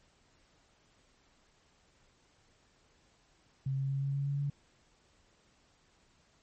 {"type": "tone with pitch steps", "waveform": "sine", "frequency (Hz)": [134.7, 135.95, 137.21, 138.49, 139.77, 141.07, 142.38], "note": ["C#3", "C#3", "C#3", "C#3", "C#3", "C#3", "C#3"], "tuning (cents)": [-49, -33, -17, -1, 15, 31, 47], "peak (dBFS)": -30, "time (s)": [3.66, 4.5], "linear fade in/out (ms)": 5, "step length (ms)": 120, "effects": ["pink hiss -68 dBFS RMS until 6.42 s", "MP3 32 kbps"]}